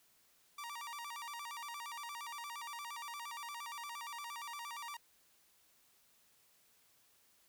sawtooth tone with vibrato, 1046 Hz, C6, 1 cent flat, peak -40 dBFS, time 0.58-4.97 s, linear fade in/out 5 ms, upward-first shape square, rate 8.6 Hz, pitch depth 190 cents each way, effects white hiss -70 dBFS RMS until 7.48 s

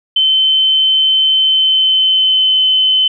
sine tone with pitch glide, 3074 to 3051 Hz, G7 to G7, -35 to -48 cents, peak -8 dBFS, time 0.16-3.08 s, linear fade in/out 5 ms, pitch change -13 cents, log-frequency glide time 1.39-2.59 s, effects none

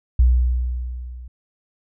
sine tone with level ramp, 61.6 Hz, B1, 4 cents flat, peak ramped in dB -9 to -34 dBFS, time 0.19-1.28 s, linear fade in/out 5 ms, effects none

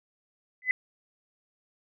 sine tone with exponential growth, 2015 Hz, B6, 34 cents sharp, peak -16 dBFS, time 0.62-0.71 s, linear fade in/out 1 ms, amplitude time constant 19 ms, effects none

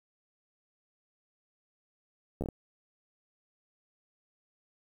slowing click train, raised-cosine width 2 ms, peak -21 dBFS, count 5, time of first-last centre 2.41-2.487 s, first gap 12 ms, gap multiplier 1.33, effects 9-bit

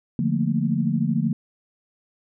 sine chord, Bb major seventh, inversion first, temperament equal, 146.83 / 174.61 / 220 / 233.1 Hz, D3 / F3 / A3 / Bb3, 0 / 0 / 0 / 0 cents, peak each -25 dBFS, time 0.19-1.33 s, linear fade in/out 2 ms, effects none

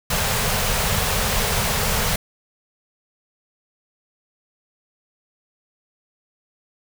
pink band-stop noise, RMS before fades -21 dBFS, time 0.1-2.16 s, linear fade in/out 5 ms, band 230 to 400 Hz, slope 96 dB/octave, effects none

